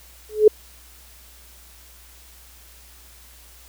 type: tone with exponential growth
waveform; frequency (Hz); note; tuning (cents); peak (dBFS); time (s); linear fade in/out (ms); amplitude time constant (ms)
sine; 427.1; G#4; +48; -4; 0.29-0.48; 5; 41
effects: added 60 Hz sine -49 dBFS peak until 3.68 s + white hiss -49 dBFS RMS until 3.68 s